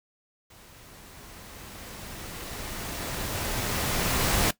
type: noise with level ramp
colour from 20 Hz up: pink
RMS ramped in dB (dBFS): -52 to -23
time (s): 0.5-4.51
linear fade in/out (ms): 5
effects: noise-tail reverb RT60 0.1 s tail -17 dB re dry